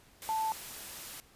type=tone in noise; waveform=sine; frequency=880 Hz; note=A5; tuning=in tune; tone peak=-29 dBFS; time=0.29-0.52 s; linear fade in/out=0 ms; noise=white; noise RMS=-44 dBFS; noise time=0.22-1.2 s; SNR=+12 dB; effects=pink hiss -61 dBFS RMS until 1.35 s + resampled to 32000 Hz